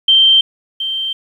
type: tone with echo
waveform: sine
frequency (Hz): 3136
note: G7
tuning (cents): 0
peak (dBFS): -6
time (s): 0.08-0.41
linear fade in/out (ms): 5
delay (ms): 720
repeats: 1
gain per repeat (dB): -11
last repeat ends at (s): 1.13
effects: 8-bit